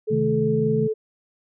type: tone with pitch glide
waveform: sine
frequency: 432 to 435.8 Hz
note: A4 to A4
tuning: -32 to -17 cents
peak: -21 dBFS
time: 0.07-0.94 s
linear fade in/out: 20 ms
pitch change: +15 cents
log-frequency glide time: 0.26-0.82 s
type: chord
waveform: sine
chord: A diminished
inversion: first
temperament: equal with one note detuned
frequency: 130.81 / 155.56 / 217.2 Hz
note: C3 / Eb3 / A3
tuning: 0 / 0 / -22 cents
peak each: -26 / -25 / -24 dBFS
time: 0.1-0.88 s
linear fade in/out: 20 ms
effects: none